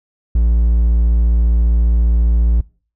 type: tone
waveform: triangle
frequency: 57.4 Hz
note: A#1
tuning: 26 cents flat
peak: -8 dBFS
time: 0.35-2.61 s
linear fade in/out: 5 ms
effects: noise-tail reverb RT60 0.4 s tail -23 dB re dry